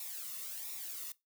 blue noise with flanger, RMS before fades -43 dBFS, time 0-1.12 s, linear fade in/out 2 ms, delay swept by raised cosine 0.64 to 1.28 ms, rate 1.4 Hz, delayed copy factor -0.7, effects noise-tail reverb RT60 0.2 s tail -20 dB re dry

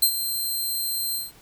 10% pulse tone with ADSR envelope, 4147 Hz, C8, 16 cents flat, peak -7 dBFS, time 0.02-1.32 s, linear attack 9 ms, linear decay 75 ms, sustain -11 dB, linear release 170 ms, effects pink hiss -52 dBFS RMS until 1.41 s

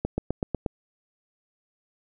accelerating click train, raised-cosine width 2 ms, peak -12 dBFS, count 6, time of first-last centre 0.05-0.662 s, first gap 130 ms, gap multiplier 0.97, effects none

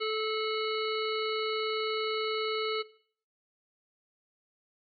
harmonic tone with a mistuned harmonic, 435.3 Hz, A4, 19 cents flat, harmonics 1 / 3 / 5 / 7 / 9 / 10, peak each -31 / -36 / -38 / -39 / -41 / -41 dBFS, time 0-2.83 s, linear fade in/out 20 ms, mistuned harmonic 7, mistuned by -52 cents, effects noise-tail reverb RT60 0.5 s tail -17 dB re dry + AAC 64 kbps

